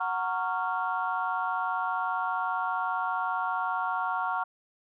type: chord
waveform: sine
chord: Gb major seventh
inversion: none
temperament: just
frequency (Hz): 740 / 925 / 1110 / 1387.5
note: Gb5 / Bb5 / Db6 / F6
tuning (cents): 0 / -14 / +2 / -12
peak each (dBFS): -32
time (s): 0-4.44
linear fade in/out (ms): 10
effects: tanh soft clip ceiling -17 dBFS